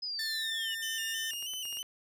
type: linear sweep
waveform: sine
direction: down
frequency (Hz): 5090 to 2834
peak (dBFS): -34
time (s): 0.02-0.75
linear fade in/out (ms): 10
type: tone with pitch glide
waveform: sawtooth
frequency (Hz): 1779 to 1798.6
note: A6 to A6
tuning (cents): +19 to +38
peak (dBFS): -32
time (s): 0.19-1.31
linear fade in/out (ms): 2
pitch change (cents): +19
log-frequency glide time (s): 0.34-0.55
type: tone with vibrato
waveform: sawtooth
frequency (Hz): 2934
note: F#7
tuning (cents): -15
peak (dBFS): -33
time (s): 0.82-1.83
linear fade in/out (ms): 10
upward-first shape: square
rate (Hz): 3.1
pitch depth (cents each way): 56
type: clicks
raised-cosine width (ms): 0.3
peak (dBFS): -35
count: 7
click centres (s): 1.335 / 1.426 / 1.536 / 1.654 / 1.727 / 1.771 / 1.829
effects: none